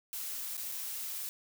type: noise with dropouts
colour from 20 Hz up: blue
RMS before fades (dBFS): -39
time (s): 0.13-1.29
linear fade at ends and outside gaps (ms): 0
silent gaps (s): 0.569-0.577 / 0.717-0.721
effects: none

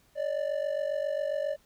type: ring-modulated tone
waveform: triangle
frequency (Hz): 587.3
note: D5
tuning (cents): 0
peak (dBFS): -23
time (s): 0.15-1.57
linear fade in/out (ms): 50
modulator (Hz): 23.7
effects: pink hiss -65 dBFS RMS until 1.65 s

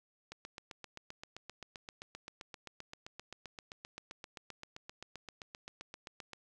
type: click train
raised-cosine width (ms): 0.2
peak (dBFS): -28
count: 47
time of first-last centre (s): 0.32-6.333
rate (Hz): 7.65
effects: none

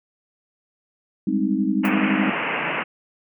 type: chord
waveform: sine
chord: Ab major seventh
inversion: third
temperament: equal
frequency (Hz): 196 / 207.7 / 261.6 / 311.1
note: G3 / Ab3 / C4 / Eb4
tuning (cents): 0 / 0 / 0 / 0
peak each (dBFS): -24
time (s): 1.27-2.3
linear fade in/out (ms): 5
type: band-pass noise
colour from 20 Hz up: white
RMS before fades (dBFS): -25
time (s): 1.83-2.84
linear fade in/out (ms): 20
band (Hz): 140 to 2800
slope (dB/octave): 96
type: noise with exponential decay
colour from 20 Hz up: violet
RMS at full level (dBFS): -31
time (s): 1.85-1.93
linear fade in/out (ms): 1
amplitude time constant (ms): 17
effects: none

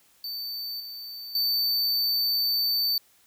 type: tone with level steps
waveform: square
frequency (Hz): 4558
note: C#8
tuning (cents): +47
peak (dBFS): -32 / -37 / -23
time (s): 0.24-2.98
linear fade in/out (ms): 2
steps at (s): 0.8 / 1.35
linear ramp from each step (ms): 2
effects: white hiss -61 dBFS RMS until 3.26 s

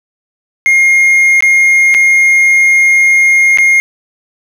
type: tone with dropouts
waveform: triangle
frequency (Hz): 2134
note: C7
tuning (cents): +34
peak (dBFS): -3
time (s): 0.66-3.8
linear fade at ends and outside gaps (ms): 0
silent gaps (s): 1.406-1.424 / 1.942-1.947 / 3.574-3.585
effects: none

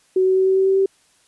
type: tone with pitch steps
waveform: sine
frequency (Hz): 374.1 / 376.3 / 378.4 / 380.6 / 382.8 / 385.1 / 387.3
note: F#4 / F#4 / F#4 / F#4 / G4 / G4 / G4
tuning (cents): +19 / +29 / +39 / +49 / -41 / -31 / -21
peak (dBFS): -13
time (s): 0.16-0.86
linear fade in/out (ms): 5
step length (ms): 100
effects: white hiss -58 dBFS RMS until 1.27 s + resampled to 24000 Hz

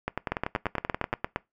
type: two click trains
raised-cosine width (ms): 0.5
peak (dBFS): -11 / -13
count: 10 / 12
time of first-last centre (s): 0.32-1.36 / 0.08-1.138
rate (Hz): 8.65 / 10.4
effects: noise-tail reverb RT60 0.2 s tail -22 dB re dry

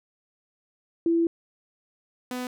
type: tone pair in turn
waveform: sine / sawtooth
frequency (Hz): 334.5 / 250.1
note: E4 / B3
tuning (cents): +25 / +22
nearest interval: perfect fourth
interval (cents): 503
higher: first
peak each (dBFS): -19 / -26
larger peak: first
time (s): 1.06-1.27 / 2.31-2.47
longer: first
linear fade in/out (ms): 2
effects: none

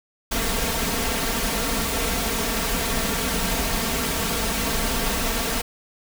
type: noise with comb filter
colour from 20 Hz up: pink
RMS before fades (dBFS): -24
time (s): 0.31-5.62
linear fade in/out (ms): 10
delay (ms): 4.4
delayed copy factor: +0.7
effects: none

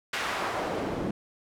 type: noise with band-pass filter sweep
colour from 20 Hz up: pink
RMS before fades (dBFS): -31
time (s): 0.13-1.11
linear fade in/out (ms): 5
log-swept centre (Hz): 2000 to 240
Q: 0.9
effects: none

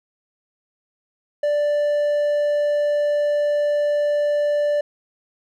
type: tone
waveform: triangle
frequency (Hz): 587.3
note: D5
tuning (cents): 0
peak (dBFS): -15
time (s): 1.43-4.81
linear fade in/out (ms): 5
effects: none

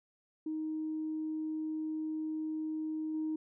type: tone with level steps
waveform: sine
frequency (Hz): 312.6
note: D#4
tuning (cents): +8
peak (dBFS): -33 / -31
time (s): 0.46-3.36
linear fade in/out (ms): 5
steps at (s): 3.14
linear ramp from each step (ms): 5
effects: tanh soft clip ceiling -28 dBFS

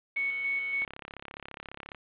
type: tone with tremolo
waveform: sine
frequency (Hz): 2217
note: C#7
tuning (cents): 0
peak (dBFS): -27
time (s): 0.16-0.85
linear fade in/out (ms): 10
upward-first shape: square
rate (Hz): 3.5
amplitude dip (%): 35
type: click train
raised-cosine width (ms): 0.3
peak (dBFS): -24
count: 40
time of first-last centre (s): 0.82-1.947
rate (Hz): 34.6
effects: resampled to 8000 Hz + 8-bit

